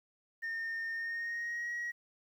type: tone with pitch glide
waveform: sine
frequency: 1824 to 1903.7 Hz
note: A#6 to A#6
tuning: -38 to +36 cents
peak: -33 dBFS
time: 0.42-1.92 s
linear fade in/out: 20 ms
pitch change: +74 cents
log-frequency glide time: 0.93-1.72 s
effects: tanh soft clip ceiling -33 dBFS + 11-bit